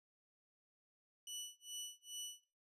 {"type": "tone with tremolo", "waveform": "20% pulse", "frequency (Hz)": 2960, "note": "F#7", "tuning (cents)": 0, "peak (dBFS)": -38, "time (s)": [1.27, 2.44], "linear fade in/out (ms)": 2, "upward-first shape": "sine", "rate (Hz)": 2.4, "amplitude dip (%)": 100, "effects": ["noise-tail reverb RT60 0.3 s tail -17 dB re dry", "resampled to 32000 Hz"]}